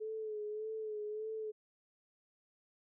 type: tone with vibrato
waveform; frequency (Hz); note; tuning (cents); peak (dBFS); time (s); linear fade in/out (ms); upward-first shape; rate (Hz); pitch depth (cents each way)
sine; 430; A4; -40; -38; 0-1.52; 20; sine; 1.7; 41
effects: none